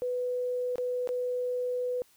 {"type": "tone with dropouts", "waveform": "sine", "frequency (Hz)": 496.5, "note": "B4", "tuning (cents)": 9, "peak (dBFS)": -28, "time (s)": [0.02, 2.02], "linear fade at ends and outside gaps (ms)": 0, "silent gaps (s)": [[0.757, 0.782], [1.074, 1.09]], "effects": ["white hiss -63 dBFS RMS until 2.16 s"]}